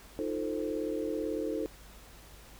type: chord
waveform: sine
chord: F dominant seventh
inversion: third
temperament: equal with one note detuned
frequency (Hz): 311.1 / 349.2 / 443.3 / 523.3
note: Eb4 / F4 / A4 / C5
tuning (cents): 0 / 0 / +13 / 0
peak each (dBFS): -35 / -39 / -35 / -38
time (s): 0.19-1.66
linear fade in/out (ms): 0
effects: added 50 Hz sine -54 dBFS peak until 2.59 s + pink hiss -54 dBFS RMS until 2.59 s